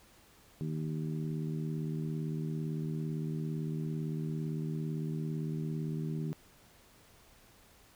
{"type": "harmonic tone", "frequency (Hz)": 77.78, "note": "D#2", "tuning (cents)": 0, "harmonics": [2, 3, 4, 5], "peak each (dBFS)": [-34, -41, -44, -46], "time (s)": [0.61, 6.33], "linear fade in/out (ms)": 0, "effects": ["pink hiss -61 dBFS RMS until 7.95 s"]}